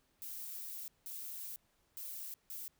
violet noise bursts at uneven times, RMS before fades -45 dBFS, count 4, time 0.22-0.88 / 1.06-1.56 / 1.97-2.34 / 2.5-2.68 s, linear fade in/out 0 ms, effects pink hiss -75 dBFS RMS until 2.79 s

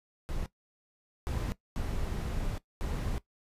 brown noise bursts at uneven times, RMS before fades -33 dBFS, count 4, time 0.29-0.46 / 1.27-1.52 / 1.76-2.58 / 2.81-3.18 s, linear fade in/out 0 ms, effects noise-tail reverb RT60 0.1 s tail -17 dB re dry + resampled to 32000 Hz

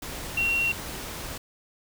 sine tone in noise, 2741 Hz, F7, 33 cents flat, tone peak -22 dBFS, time 0.37-0.72 s, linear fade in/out 5 ms, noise pink, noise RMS -36 dBFS, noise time 0.02-1.38 s, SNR +11 dB, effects none

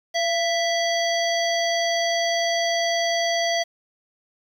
harmonic tone with a mistuned harmonic, 659.3 Hz, E5, in tune, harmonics 1 / 3 / 5 / 7 / 9, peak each -22 / -27 / -29 / -30 / -32 dBFS, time 0.14-3.64 s, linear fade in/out 20 ms, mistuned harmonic 1, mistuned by +53 cents, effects 8-bit

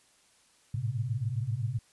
sine tone cluster, 104.9 / 112.6 / 131.3 Hz, G#2 / A2 / C3, +18 / +40 / +6 cents, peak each -36 / -32 / -33 dBFS, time 0.74-1.79 s, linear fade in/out 5 ms, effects white hiss -64 dBFS RMS until 1.92 s + resampled to 24000 Hz

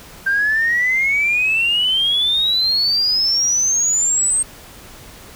sine exponential sweep, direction up, 1568 to 8460 Hz, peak -13 dBFS, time 0.26-4.43 s, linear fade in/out 10 ms, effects tanh soft clip ceiling -9 dBFS + pink hiss -40 dBFS RMS until 5.35 s

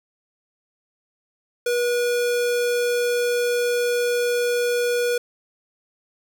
square tone, 483.6 Hz, B4, 36 cents flat, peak -20 dBFS, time 1.66-5.18 s, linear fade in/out 5 ms, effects 8-bit

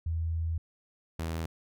sine / sawtooth tone pair in turn, 82 / 81.57 Hz, E2 / E2, -9 / -18 cents, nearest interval unison, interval 9 cents, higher first, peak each -28 dBFS, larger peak neither, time 0.06-0.58 / 1.19-1.46 s, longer first, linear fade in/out 5 ms, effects none

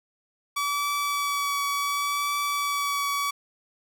sawtooth tone with vibrato, 1144 Hz, D6, 46 cents flat, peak -21 dBFS, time 0.56-3.31 s, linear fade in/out 10 ms, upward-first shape triangle, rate 0.69 Hz, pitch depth 15 cents each way, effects none

